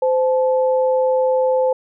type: tone pair together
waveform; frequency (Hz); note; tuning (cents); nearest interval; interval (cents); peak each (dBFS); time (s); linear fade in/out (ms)
sine; 516 / 867.8; C5 / A5; -24 / -24; major sixth; 900; -14 / -23; 0.02-1.73; 5
effects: none